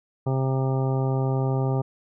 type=harmonic tone; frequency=132.6 Hz; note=C3; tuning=23 cents sharp; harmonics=1 / 2 / 3 / 4 / 5 / 6 / 7 / 9; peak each=-22 / -32 / -30 / -34 / -36 / -35 / -39 / -41 dBFS; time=0.26-1.82 s; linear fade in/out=10 ms; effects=none